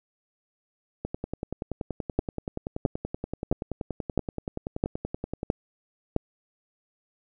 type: two click trains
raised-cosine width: 2 ms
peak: -9 / -17 dBFS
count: 7 / 47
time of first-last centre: 2.19-6.164 / 1.05-5.431 s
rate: 1.51 / 10.5 Hz
effects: none

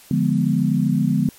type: chord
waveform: sine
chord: D diminished seventh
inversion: none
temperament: equal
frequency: 146.83 / 174.61 / 207.7 / 246.9 Hz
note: D3 / F3 / Ab3 / Cb4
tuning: 0 / 0 / 0 / 0 cents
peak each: -21 dBFS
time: 0.11-1.29 s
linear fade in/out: 2 ms
effects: white hiss -47 dBFS RMS until 1.38 s + MP3 64 kbps

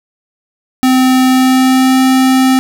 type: tone with pitch glide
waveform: square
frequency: 258 to 261 Hz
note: C4 to C4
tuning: -24 to -4 cents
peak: -7 dBFS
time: 0.83-2.59 s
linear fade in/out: 0 ms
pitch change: +20 cents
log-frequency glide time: 1.28-2 s
effects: none

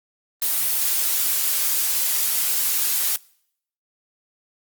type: noise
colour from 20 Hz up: blue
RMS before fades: -21 dBFS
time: 0.42-3.16 s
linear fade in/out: 0 ms
effects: noise-tail reverb RT60 0.7 s tail -25 dB re dry + Opus 24 kbps

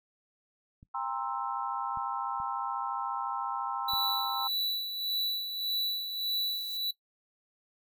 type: clicks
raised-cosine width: 5 ms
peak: -40 / -37 / -39 / -35 dBFS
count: 4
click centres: 0.829 / 1.973 / 2.401 / 3.935 s
type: chord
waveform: sine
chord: C dominant seventh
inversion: second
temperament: equal with one note detuned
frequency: 800.5 / 932.3 / 1046.5 / 1318.5 Hz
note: G5 / Bb5 / C6 / E6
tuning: +36 / 0 / 0 / 0 cents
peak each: -37 dBFS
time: 0.94-4.48 s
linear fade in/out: 10 ms
type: tone with tremolo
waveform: square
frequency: 3951 Hz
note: B7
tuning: in tune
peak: -28 dBFS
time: 3.88-6.91 s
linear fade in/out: 5 ms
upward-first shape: sine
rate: 1.7 Hz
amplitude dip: 55%
type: noise with exponential growth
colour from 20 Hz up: violet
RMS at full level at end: -45 dBFS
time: 5.29-6.77 s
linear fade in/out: 1 ms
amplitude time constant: 320 ms
effects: noise-tail reverb RT60 0.1 s tail -18 dB re dry

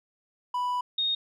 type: tone pair in turn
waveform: triangle / sine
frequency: 987.8 / 3711 Hz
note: B5 / A#7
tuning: 0 / -9 cents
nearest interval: octave + major seventh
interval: 2291 cents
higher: second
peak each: -24 dBFS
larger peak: neither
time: 0.54-0.81 / 0.98-1.15 s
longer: first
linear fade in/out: 5 ms
effects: none

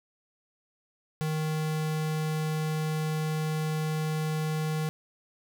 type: tone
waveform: square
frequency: 155.8 Hz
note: D#3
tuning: 3 cents sharp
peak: -28 dBFS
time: 1.21-4.89 s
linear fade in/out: 0 ms
effects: none

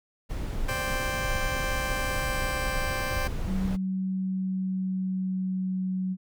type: noise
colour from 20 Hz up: brown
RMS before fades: -31 dBFS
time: 0.29-3.77 s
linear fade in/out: 20 ms
type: chord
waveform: 15% pulse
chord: C suspended second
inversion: none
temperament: just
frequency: 523.3 / 588.7 / 784.9 Hz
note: C5 / D5 / G5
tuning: 0 / +4 / +2 cents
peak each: -26 / -30 / -29 dBFS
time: 0.68-3.28 s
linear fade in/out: 10 ms
type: tone with pitch glide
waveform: sine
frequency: 188.5 to 186.33 Hz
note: F#3 to F#3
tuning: +32 to +12 cents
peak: -26 dBFS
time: 3.46-6.17 s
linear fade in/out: 50 ms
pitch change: -20 cents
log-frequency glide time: 4.09-5.89 s
effects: none

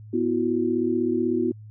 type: chord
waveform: sine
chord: B suspended fourth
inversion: none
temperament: equal with one note detuned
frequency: 246.9 / 329.6 / 365.7 Hz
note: B3 / E4 / F#4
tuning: 0 / 0 / -20 cents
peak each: -25 dBFS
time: 0.13-1.52 s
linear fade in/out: 10 ms
effects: added 107 Hz sine -40 dBFS peak until 1.7 s

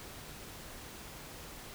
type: silence
effects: pink hiss -48 dBFS RMS until 1.74 s

